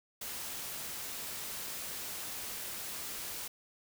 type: noise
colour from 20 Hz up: white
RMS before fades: -41 dBFS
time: 0.21-3.48 s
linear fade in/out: 5 ms
effects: none